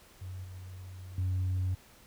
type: tone with level steps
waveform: sine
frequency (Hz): 92.5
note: F#2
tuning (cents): 0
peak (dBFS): -38 / -42 / -26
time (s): 0.21-1.75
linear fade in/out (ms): 10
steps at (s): 0.44 / 1.18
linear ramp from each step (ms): 2
effects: tanh soft clip ceiling -26 dBFS + pink hiss -58 dBFS RMS until 2.06 s